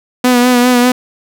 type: tone with vibrato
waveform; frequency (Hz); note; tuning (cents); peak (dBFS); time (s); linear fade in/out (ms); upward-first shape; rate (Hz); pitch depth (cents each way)
sawtooth; 246.9; B3; 0; -3; 0.24-0.92; 5; sine; 5; 33
effects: none